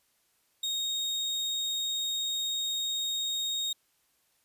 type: tone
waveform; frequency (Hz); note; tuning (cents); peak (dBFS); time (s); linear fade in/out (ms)
35% pulse; 3729; A#7; 0; -27; 0.63-3.73; 5
effects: white hiss -71 dBFS RMS until 4.44 s + resampled to 32000 Hz